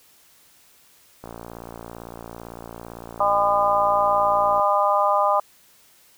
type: click train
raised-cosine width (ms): 1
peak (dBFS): -22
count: 195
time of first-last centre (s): 1.24-4.596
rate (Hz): 57.8
type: harmonic tone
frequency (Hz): 202.3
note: G#3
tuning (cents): -45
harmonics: 3 / 4 / 5 / 6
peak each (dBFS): -22 / -22 / -22 / -22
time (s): 3.2-5.4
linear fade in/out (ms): 5
effects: white hiss -55 dBFS RMS until 6.17 s